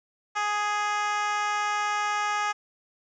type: tone with high-pass filter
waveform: 10% pulse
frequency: 416 Hz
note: G#4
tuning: 3 cents sharp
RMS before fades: -27 dBFS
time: 0.35-2.53 s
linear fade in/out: 20 ms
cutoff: 970 Hz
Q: 3
effects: resampled to 16000 Hz + 10-bit